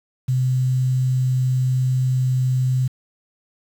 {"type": "tone with quantisation", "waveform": "sine", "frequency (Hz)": 128.5, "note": "C3", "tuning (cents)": -31, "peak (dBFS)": -16, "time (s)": [0.28, 2.88], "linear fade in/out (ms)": 10, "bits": 7, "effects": []}